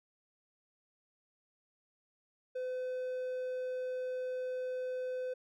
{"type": "tone", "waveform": "triangle", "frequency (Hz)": 508, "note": "B4", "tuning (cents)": 49, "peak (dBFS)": -33, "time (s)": [2.55, 5.34], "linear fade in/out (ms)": 10, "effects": []}